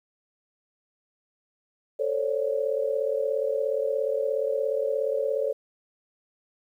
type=tone cluster; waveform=sine; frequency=441.7 / 534 / 571 Hz; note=A4 / C5 / D5; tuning=+7 / +35 / -49 cents; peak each=-28 dBFS; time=1.99-5.53 s; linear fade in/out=10 ms; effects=10-bit